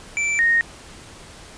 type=tone pair in turn; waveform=square / sine; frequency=2332 / 1856.6 Hz; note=D7 / A#6; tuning=-13 / -7 cents; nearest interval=major third; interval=394 cents; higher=first; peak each=-20 / -14 dBFS; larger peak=second; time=0.17-0.39 / 0.39-0.61 s; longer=neither; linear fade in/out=0 ms; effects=pink hiss -42 dBFS RMS until 1.57 s + resampled to 22050 Hz